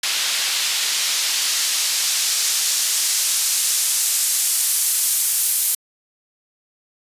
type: noise with band-pass filter sweep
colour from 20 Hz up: white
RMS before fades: -20 dBFS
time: 0.03-5.75 s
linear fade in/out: 5 ms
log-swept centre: 3400 to 11000 Hz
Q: 0.9
effects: resampled to 32000 Hz